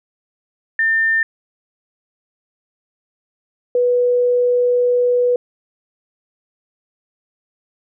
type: tone pair in turn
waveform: sine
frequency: 1800 / 490.7 Hz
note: A6 / B4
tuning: +39 / -11 cents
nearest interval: octave + major seventh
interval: 2250 cents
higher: first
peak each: -13 / -12 dBFS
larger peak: second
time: 0.79-1.23 / 3.75-5.36 s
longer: second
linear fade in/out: 2 ms
effects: none